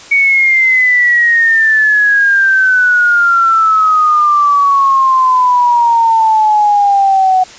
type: exponential sweep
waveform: sine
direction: down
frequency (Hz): 2248 to 740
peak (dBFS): -6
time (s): 0.11-7.44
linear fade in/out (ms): 10
effects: white hiss -34 dBFS RMS until 7.58 s + resampled to 16000 Hz